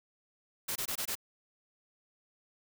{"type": "noise bursts", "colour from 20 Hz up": "white", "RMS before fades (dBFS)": -35, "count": 5, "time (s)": [0.68, 1.154], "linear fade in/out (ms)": 10, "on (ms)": 78, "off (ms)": 21, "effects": []}